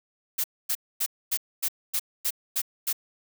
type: noise bursts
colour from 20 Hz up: blue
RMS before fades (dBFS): -26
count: 9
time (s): 0.38-2.929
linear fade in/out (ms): 10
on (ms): 61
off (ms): 250
effects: none